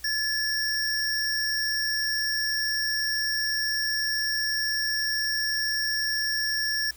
square tone pair together, 1722 / 5556 Hz, A6 / F8, -38 / -10 cents, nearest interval octave + minor sixth, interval 2028 cents, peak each -28 dBFS, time 0.04-6.91 s, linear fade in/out 5 ms, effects added 60 Hz sine -51 dBFS peak until 6.96 s + white hiss -51 dBFS RMS until 6.96 s

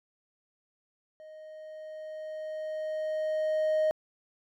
triangle tone with level ramp, 622.3 Hz, D#5, in tune, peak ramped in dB -44 to -20 dBFS, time 1.2-3.91 s, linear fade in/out 0 ms, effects tanh soft clip ceiling -17 dBFS

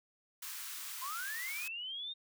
white high-pass noise, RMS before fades -44 dBFS, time 0.42-1.68 s, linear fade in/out 5 ms, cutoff 970 Hz, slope 48 dB/octave
sine linear sweep, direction up, 989 to 3707 Hz, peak -39 dBFS, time 1.01-2.14 s, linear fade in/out 20 ms
effects none

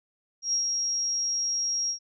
sine tone with ADSR envelope, 5610 Hz, F8, 7 cents sharp, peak -22 dBFS, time 0.42-1.99 s, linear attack 110 ms, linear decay 99 ms, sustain -3 dB, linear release 95 ms, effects none

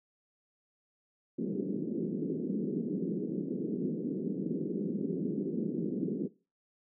pink band-pass noise, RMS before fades -34 dBFS, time 1.38-6.28 s, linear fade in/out 10 ms, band 170 to 420 Hz, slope 48 dB/octave, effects noise-tail reverb RT60 0.3 s tail -18 dB re dry

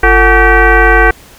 sine tone with frequency modulation, 744 Hz, F#5, 9 cents sharp, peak -3 dBFS, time 0.03-1.11 s, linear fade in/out 5 ms, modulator 397 Hz, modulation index 3.2, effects pink hiss -38 dBFS RMS until 1.38 s

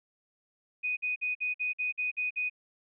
sine tone bursts, 2489 Hz, D#7, in tune, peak -28 dBFS, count 9, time 0.83-2.498 s, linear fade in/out 20 ms, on 140 ms, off 51 ms, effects none

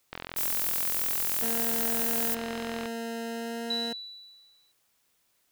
click train, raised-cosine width 0.3 ms, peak -19 dBFS, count 118, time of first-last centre 0.13-2.857 s, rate 42.9 Hz
violet noise, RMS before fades -29 dBFS, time 0.36-2.35 s, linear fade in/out 10 ms
20% pulse tone with pitch glide, 230 to 232.8 Hz, A#3 to A#3, -23 to -2 cents, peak -28 dBFS, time 1.42-3.93 s, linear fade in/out 5 ms, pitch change +21 cents, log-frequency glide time 3.25-3.76 s
sine tone with exponential decay, 3951 Hz, B7, in tune, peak -26 dBFS, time 3.7-4.72 s, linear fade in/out 5 ms, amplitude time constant 220 ms
effects white hiss -71 dBFS RMS until 5.51 s

